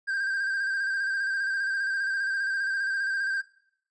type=tone with vibrato; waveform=triangle; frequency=1583 Hz; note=G6; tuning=17 cents sharp; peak=-24 dBFS; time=0.07-3.42 s; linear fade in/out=20 ms; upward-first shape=square; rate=15 Hz; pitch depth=34 cents each way; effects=noise-tail reverb RT60 0.7 s tail -22 dB re dry + resampled to 22050 Hz